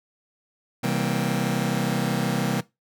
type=chord; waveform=sawtooth; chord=C dominant seventh; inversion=none; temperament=just; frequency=130.81 / 163.52 / 196.22 / 235.5 Hz; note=C3 / E3 / G3 / Bb3; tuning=0 / -14 / +2 / +18 cents; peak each=-24 dBFS; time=0.83-2.61 s; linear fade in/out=10 ms; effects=noise-tail reverb RT60 0.2 s tail -19 dB re dry